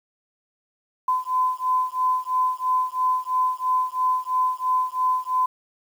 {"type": "beating tone pair", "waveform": "sine", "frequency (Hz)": [1016, 1019], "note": ["B5", "C6"], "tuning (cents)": [49, -46], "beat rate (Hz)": 3, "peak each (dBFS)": -23, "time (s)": [1.08, 5.46], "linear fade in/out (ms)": 5, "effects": ["8-bit"]}